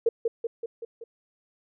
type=tone with echo; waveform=sine; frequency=460.8 Hz; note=A#4; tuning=20 cents flat; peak=-17 dBFS; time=0.06-0.09 s; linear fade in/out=5 ms; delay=190 ms; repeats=5; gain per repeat=-4 dB; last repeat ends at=1.04 s; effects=none